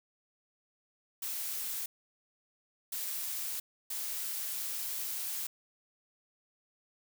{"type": "noise bursts at uneven times", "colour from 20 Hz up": "blue", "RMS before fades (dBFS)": -37, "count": 3, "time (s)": [[1.22, 1.86], [2.92, 3.6], [3.9, 5.47]], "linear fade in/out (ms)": 5, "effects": []}